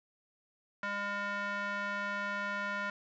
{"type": "tone with band-pass filter", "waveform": "square", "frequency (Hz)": 202.5, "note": "G#3", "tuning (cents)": -43, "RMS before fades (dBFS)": -36, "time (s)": [0.83, 2.9], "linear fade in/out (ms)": 2, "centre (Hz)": 1500, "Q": 2.4, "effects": ["resampled to 16000 Hz"]}